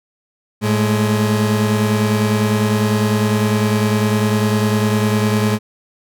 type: tone pair together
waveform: 30% pulse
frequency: 109.97 / 210 Hz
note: A2 / G#3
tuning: 0 / +19 cents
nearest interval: major seventh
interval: 1119 cents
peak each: -14 dBFS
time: 0.61-5.59 s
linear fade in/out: 50 ms
effects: none